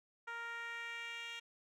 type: tone with band-pass filter sweep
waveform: 10% pulse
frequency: 466.2 Hz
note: A#4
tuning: in tune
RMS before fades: -45 dBFS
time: 0.27-1.4 s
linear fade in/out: 10 ms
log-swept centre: 1300 to 3100 Hz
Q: 1.9
effects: none